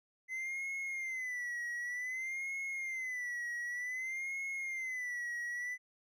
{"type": "tone with vibrato", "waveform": "triangle", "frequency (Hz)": 2035, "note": "C7", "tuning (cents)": -49, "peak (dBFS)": -35, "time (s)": [0.28, 5.78], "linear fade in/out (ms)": 50, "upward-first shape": "sine", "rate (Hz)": 0.54, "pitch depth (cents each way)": 110, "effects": []}